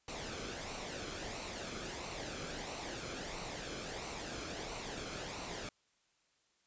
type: noise with flanger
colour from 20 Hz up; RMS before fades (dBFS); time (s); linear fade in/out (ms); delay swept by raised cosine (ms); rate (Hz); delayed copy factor
pink; -43; 0.08-5.69; 2; 0.59 to 1.09; 1.5; -0.5
effects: white hiss -75 dBFS RMS until 6.66 s + resampled to 16000 Hz